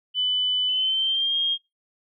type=tone with pitch glide; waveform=sine; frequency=3000 to 3234 Hz; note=F#7 to G#7; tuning=+23 to -47 cents; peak=-20 dBFS; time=0.14-1.58 s; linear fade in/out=50 ms; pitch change=+130 cents; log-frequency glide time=0.67-1.36 s; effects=noise-tail reverb RT60 0.2 s tail -23 dB re dry